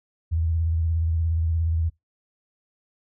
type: tone with vibrato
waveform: sine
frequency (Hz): 81.9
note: E2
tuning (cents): -11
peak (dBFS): -20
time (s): 0.31-1.9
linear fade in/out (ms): 20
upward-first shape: triangle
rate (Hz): 17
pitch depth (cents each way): 73
effects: noise-tail reverb RT60 0.2 s tail -25 dB re dry